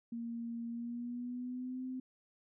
sine tone with pitch glide, 233.1 to 257.2 Hz, A#3 to C4, 0 to -30 cents, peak -38 dBFS, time 0.12-2 s, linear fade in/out 5 ms, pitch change +170 cents, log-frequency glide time 0.68-1.84 s, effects none

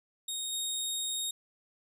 20% pulse tone with level steps, 3729 Hz, A#7, in tune, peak -28 / -26 dBFS, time 0.28-1.31 s, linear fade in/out 5 ms, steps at 0.52 s, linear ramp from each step 10 ms, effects none

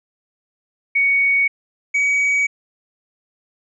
sine / triangle tone pair in turn, 2233 / 2264 Hz, C#7 / C#7, +12 / +36 cents, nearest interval unison, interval 24 cents, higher second, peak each -13 dBFS, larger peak neither, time 0.95-1.48 / 1.94-2.47 s, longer neither, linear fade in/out 10 ms, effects resampled to 22050 Hz

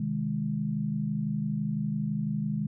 sine chord, Ab major, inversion first, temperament just, 129.78 / 155.74 / 207.7 Hz, C3 / Eb3 / Ab3, -14 / +2 / 0 cents, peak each -35 / -31 / -30 dBFS, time 0-2.67 s, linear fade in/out 5 ms, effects none

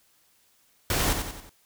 pink noise with echo, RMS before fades -25 dBFS, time 0.9-1.13 s, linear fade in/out 2 ms, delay 91 ms, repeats 4, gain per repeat -6 dB, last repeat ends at 1.494 s, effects white hiss -64 dBFS RMS until 1.65 s

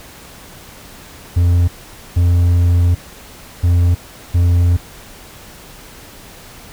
triangle tone bursts at uneven times, 87.31 Hz, F2, in tune, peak -7 dBFS, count 4, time 1.36-1.68 / 2.16-2.95 / 3.63-3.95 / 4.34-4.77 s, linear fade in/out 10 ms, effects pink hiss -38 dBFS RMS until 6.72 s

